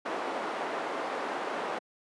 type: band-pass noise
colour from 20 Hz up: white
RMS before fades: -34 dBFS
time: 0.05-1.79 s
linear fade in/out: 10 ms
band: 320 to 970 Hz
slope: 12 dB/octave
effects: high-pass 200 Hz 12 dB/octave + resampled to 24000 Hz